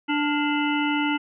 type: harmonic tone with a mistuned harmonic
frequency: 294.4 Hz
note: D4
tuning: 4 cents sharp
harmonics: 1 / 3 / 5 / 7 / 9 / 10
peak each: -23 / -28 / -30 / -31 / -33 / -33 dBFS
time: 0.08-1.18 s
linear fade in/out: 20 ms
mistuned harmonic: 5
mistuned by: -75 cents
effects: none